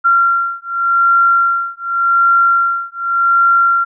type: beating tone pair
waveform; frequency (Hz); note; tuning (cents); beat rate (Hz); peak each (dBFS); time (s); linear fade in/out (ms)
sine; 1375 / 1375.87; F6 / F6; -27 / -26; 0.87; -13; 0.04-3.85; 20
effects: none